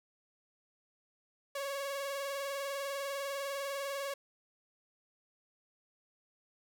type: tone with vibrato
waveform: sawtooth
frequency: 555 Hz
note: C#5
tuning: 2 cents sharp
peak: -32 dBFS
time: 1.55-4.14 s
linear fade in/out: 5 ms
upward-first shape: sine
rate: 20 Hz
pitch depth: 47 cents each way
effects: none